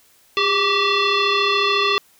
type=tone with frequency modulation; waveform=sine; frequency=1144 Hz; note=D6; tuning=46 cents flat; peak=-15 dBFS; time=0.37-1.98 s; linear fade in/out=0 ms; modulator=774 Hz; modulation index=3.7; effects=white hiss -55 dBFS RMS until 2.19 s